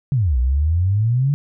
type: exponential two-way sweep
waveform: sine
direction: down then up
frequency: 146.83 to 59.4 to 146.83 Hz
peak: -14 dBFS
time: 0.12-1.34 s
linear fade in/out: 0 ms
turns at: 0.38 s
effects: none